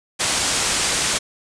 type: low-pass noise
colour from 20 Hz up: white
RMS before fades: -21 dBFS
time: 0.19-1.19 s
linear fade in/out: 20 ms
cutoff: 9200 Hz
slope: 48 dB/octave
effects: none